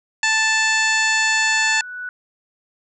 harmonic tone, 880 Hz, A5, in tune, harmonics 1 / 2 / 3 / 4 / 5 / 6 / 7 / 8 / 9, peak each -25 / -18 / -22 / -29 / -26 / -34 / -34 / -26 / -37 dBFS, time 0.23-1.81 s, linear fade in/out 2 ms
sine tone with exponential growth, 1480 Hz, F#6, in tune, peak -25 dBFS, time 0.61-2.09 s, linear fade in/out 1 ms, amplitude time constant 320 ms
effects none

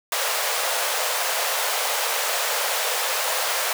pink high-pass noise, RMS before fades -24 dBFS, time 0.12-3.73 s, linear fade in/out 2 ms, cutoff 490 Hz, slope 48 dB/octave, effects none

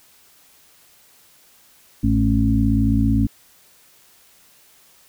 harmonic tone with a mistuned harmonic, 55 Hz, A1, in tune, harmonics 1 / 2 / 4 / 5, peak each -20 / -20 / -20 / -20 dBFS, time 2.03-3.27 s, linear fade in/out 10 ms, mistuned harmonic 4, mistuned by -25 cents, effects white hiss -53 dBFS RMS until 5.08 s

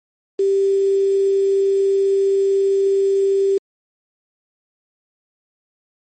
sine tone with quantisation, 392 Hz, G4, in tune, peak -13 dBFS, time 0.39-3.58 s, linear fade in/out 5 ms, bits 6, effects MP3 32 kbps

